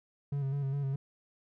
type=tone with vibrato; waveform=triangle; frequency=138.59 Hz; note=C#3; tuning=in tune; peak=-28 dBFS; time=0.32-0.96 s; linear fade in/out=5 ms; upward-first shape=square; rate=4.9 Hz; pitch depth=39 cents each way; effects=none